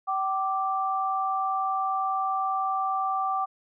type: tone pair together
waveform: sine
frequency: 767 / 1175 Hz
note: G5 / D6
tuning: -38 / +1 cents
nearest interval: perfect fifth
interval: 739 cents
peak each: -27 dBFS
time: 0.07-3.46 s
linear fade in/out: 20 ms
effects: none